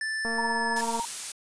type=tone with pitch glide; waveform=square; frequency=1760 to 1729.8 Hz; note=A6 to A6; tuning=0 to -30 cents; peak=-29 dBFS; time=0.01-0.81 s; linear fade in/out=2 ms; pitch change=-30 cents; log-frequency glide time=0.29-0.68 s
type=click train; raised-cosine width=1 ms; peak=-22 dBFS; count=172; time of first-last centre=0.25-0.997 s; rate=229 Hz
type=tone with tremolo; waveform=sine; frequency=932.3 Hz; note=A#5; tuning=in tune; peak=-25 dBFS; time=0.38-1.05 s; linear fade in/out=2 ms; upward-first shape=triangle; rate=18 Hz; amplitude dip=75%
type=noise; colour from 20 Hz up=blue; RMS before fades=-31 dBFS; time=0.76-1.32 s; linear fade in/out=5 ms
effects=resampled to 22050 Hz